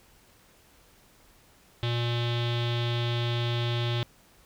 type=tone with low-pass filter; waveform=square; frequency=119 Hz; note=A#2; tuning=36 cents sharp; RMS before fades=-28 dBFS; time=1.83-4.03 s; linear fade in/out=0 ms; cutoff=3500 Hz; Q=6.1; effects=pink hiss -59 dBFS RMS until 4.45 s